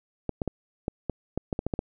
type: clicks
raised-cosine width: 2 ms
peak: -14 dBFS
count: 11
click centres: 0.293 / 0.418 / 0.477 / 0.881 / 1.097 / 1.376 / 1.528 / 1.591 / 1.666 / 1.738 / 1.791 s
effects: none